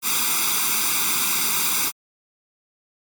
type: noise with comb filter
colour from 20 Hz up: white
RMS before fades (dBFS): -21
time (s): 0.02-1.92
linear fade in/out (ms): 50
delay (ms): 0.83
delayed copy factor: +1
effects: high-pass 200 Hz 12 dB/octave + MP3 96 kbps